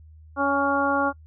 harmonic tone with a mistuned harmonic, 280 Hz, C#4, 18 cents sharp, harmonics 1 / 2 / 3 / 4 / 5, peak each -26 / -26 / -26 / -26 / -26 dBFS, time 0.36-1.13 s, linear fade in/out 50 ms, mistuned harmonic 3, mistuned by -17 cents, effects noise-tail reverb RT60 0.1 s tail -25 dB re dry + added 78 Hz sine -45 dBFS peak until 1.26 s

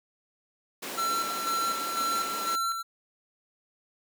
pink high-pass noise, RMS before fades -37 dBFS, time 0.82-2.56 s, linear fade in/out 10 ms, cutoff 240 Hz, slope 24 dB/octave
square tone with tremolo, 1351 Hz, E6, 42 cents sharp, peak -27 dBFS, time 0.97-2.83 s, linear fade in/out 20 ms, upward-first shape square, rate 2 Hz, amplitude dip 45%
effects none

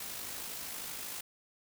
white noise with amplitude modulation, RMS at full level -40 dBFS, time 0-1.21 s, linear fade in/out 5 ms, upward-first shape sine, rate 52.7 Hz, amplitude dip 35%, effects none

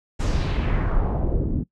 brown noise with low-pass filter sweep, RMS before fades -22 dBFS, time 0.19-1.64 s, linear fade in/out 20 ms, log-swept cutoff 7900 to 240 Hz, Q 1.7, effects noise-tail reverb RT60 0.1 s tail -21 dB re dry

